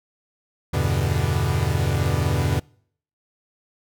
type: chord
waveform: 45% pulse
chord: E minor seventh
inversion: none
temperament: equal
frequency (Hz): 82.41 / 98 / 123.47 / 146.83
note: E2 / G2 / B2 / D3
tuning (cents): 0 / 0 / 0 / 0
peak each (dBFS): -25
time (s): 0.73-2.6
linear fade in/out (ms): 10
effects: noise-tail reverb RT60 0.6 s tail -26 dB re dry